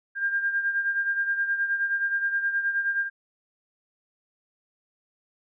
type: beating tone pair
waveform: sine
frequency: 1600 / 1609.5 Hz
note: G6 / G6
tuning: +35 / +45 cents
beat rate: 9.5 Hz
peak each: -24 / -31 dBFS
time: 0.15-3.1 s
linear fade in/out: 50 ms
effects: none